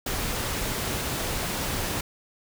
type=noise; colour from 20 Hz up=pink; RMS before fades=-29 dBFS; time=0.06-2.01 s; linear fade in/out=5 ms; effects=none